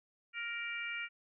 harmonic tone, 468.4 Hz, A#4, 8 cents sharp, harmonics 3 / 4 / 5 / 6, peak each -43 / -44 / -40 / -46 dBFS, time 0.33-1.09 s, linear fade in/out 50 ms, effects none

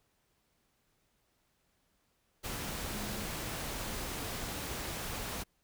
sine tone in noise, 207.7 Hz, G#3, in tune, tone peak -44 dBFS, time 2.93-3.27 s, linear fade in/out 20 ms, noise pink, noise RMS -39 dBFS, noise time 2.43-5.44 s, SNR -8 dB, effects pink hiss -75 dBFS RMS until 5.63 s

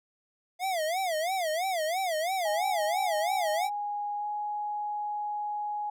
square tone with vibrato, 690 Hz, F5, 21 cents flat, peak -28 dBFS, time 0.59-3.7 s, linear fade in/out 50 ms, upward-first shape sine, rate 3 Hz, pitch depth 200 cents each way
sine tone with pitch glide, 825 to 834.1 Hz, G#5 to G#5, -12 to +7 cents, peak -30 dBFS, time 2.45-5.9 s, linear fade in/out 5 ms, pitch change +19 cents, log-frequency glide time 4.17-4.26 s
effects none

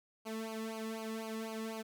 sawtooth tone with flanger, 221.8 Hz, A3, 14 cents sharp, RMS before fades -41 dBFS, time 0.25-1.83 s, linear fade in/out 20 ms, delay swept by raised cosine 0.54 to 1.35 ms, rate 4 Hz, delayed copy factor -1, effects none

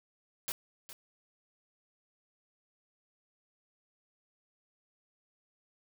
white noise with echo, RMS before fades -36 dBFS, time 0.48-0.52 s, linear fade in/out 0 ms, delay 410 ms, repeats 1, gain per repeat -12 dB, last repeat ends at 0.93 s, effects none

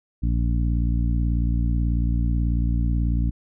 harmonic tone, 58.27 Hz, A#1, in tune, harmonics 1 / 2 / 3 / 4 / 5, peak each -20 / -26 / -30 / -32 / -34 dBFS, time 0.22-3.31 s, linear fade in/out 20 ms, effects none

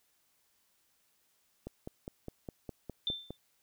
click train, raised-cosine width 2 ms, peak -27 dBFS, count 9, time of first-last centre 1.67-3.306 s, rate 4.89 Hz
sine tone with exponential decay, 3558 Hz, A7, 19 cents sharp, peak -28 dBFS, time 3.07-3.37 s, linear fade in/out 1 ms, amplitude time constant 64 ms
effects white hiss -73 dBFS RMS until 3.62 s

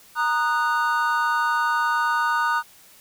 triangle chord, D# minor, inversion second, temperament equal with one note detuned, 932.3 / 1231.6 / 1480 Hz, A#5 / D#6 / F#6, 0 / -18 / 0 cents, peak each -22 dBFS, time 0.15-2.63 s, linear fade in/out 50 ms, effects white hiss -51 dBFS RMS until 3 s

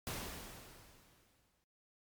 pink noise with exponential decay, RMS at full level -40 dBFS, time 0.07-1.64 s, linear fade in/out 0 ms, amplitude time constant 340 ms, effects MP3 96 kbps

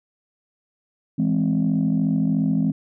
sine chord, E augmented, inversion none, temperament equal, 164.81 / 207.7 / 261.6 Hz, E3 / G#3 / B#3, 0 / 0 / 0 cents, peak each -21 dBFS, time 1.18-2.72 s, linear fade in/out 10 ms, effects tanh soft clip ceiling -12 dBFS

